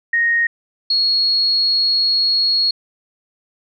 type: tone pair in turn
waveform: sine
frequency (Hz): 1864.7 / 4319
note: A#6 / C#8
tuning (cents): 0 / -46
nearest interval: octave + minor third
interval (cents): 1454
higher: second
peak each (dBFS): -13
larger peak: neither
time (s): 0.13-0.47 / 0.9-2.71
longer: second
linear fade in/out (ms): 5
effects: none